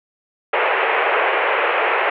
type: band-pass noise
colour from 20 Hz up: pink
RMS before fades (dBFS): -18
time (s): 0.53-2.1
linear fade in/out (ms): 5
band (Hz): 410 to 2700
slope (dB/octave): 48
effects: none